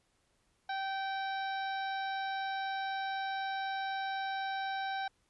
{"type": "harmonic tone", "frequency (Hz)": 776, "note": "G5", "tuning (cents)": -18, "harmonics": [1, 2, 3, 4, 5, 6, 7], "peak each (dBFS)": [-35, -40, -49, -53, -46, -59, -55], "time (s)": [0.69, 5.08], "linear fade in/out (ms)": 5, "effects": ["pink hiss -74 dBFS RMS until 5.29 s", "resampled to 24000 Hz"]}